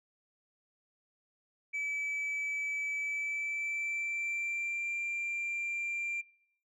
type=tone with pitch glide; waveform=sine; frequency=2300 to 2372 Hz; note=D7 to D7; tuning=-37 to +17 cents; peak=-30 dBFS; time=1.73-6.22 s; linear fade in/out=20 ms; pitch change=+54 cents; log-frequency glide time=2.99-4.96 s; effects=noise-tail reverb RT60 0.7 s tail -25 dB re dry + tanh soft clip ceiling -31 dBFS